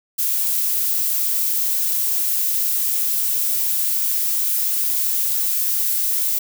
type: noise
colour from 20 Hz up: violet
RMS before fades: -20 dBFS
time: 0.18-6.39 s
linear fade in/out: 10 ms
effects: none